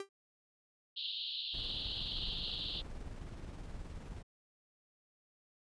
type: tone with exponential decay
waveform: 45% pulse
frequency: 393.9 Hz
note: G4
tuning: 8 cents sharp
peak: -36 dBFS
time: 0-0.09 s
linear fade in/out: 2 ms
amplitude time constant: 19 ms
type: band-pass noise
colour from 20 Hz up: white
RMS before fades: -41 dBFS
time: 0.96-2.82 s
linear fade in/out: 20 ms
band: 2900 to 4300 Hz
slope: 96 dB/octave
type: noise with tremolo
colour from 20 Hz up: brown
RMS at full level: -44 dBFS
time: 1.53-4.23 s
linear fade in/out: 20 ms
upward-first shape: square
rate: 19 Hz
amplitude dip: 30%
effects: resampled to 22050 Hz